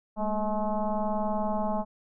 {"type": "tone with frequency modulation", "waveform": "sine", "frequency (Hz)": 421.8, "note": "G#4", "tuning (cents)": 27, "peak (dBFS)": -25, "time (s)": [0.16, 1.85], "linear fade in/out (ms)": 50, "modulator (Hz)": 216, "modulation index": 2.5, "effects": []}